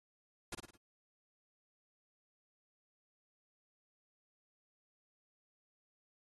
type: noise with echo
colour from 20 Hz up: pink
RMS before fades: -42 dBFS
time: 0.52-0.55 s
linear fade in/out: 5 ms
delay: 53 ms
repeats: 4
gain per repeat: -6 dB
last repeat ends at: 0.762 s
effects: AAC 32 kbps